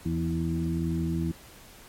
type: harmonic tone with a mistuned harmonic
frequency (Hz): 81.8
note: E2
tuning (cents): -13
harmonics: 1 / 2 / 3 / 4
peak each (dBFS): -32 / -28 / -35 / -32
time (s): 0.05-1.32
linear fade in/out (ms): 10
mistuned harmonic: 2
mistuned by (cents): +27
effects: pink hiss -50 dBFS RMS until 1.88 s + MP3 64 kbps